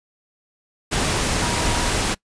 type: tone in noise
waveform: sine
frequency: 955 Hz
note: A#5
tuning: 42 cents sharp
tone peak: -28 dBFS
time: 1.42-1.91 s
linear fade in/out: 20 ms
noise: pink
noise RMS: -21 dBFS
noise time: 0.91-2.15 s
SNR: -10 dB
effects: noise-tail reverb RT60 0.1 s tail -23 dB re dry + resampled to 22050 Hz